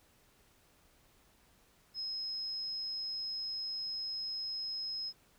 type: tone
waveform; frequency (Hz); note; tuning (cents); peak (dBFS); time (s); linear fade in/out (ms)
sine; 5130; E8; -48; -36; 1.94-5.13; 50
effects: pink hiss -67 dBFS RMS until 5.38 s